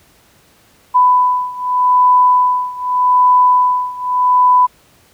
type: beating tone pair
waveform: sine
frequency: 997 / 997.83 Hz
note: B5 / B5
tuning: +16 / +18 cents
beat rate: 0.83 Hz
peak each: -11 / -13 dBFS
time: 0.94-4.67 s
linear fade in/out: 20 ms
effects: pink hiss -50 dBFS RMS until 5.13 s + high-pass 60 Hz 12 dB/octave